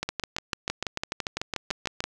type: two click trains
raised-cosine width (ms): 0.2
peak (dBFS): -11 / -11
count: 13 / 14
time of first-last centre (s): 0.03-2.04 / 0.09-2.005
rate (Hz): 5.97 / 6.79
effects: none